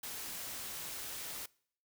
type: noise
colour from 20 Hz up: white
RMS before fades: -43 dBFS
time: 0.03-1.46 s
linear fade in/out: 5 ms
effects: noise-tail reverb RT60 0.6 s tail -24 dB re dry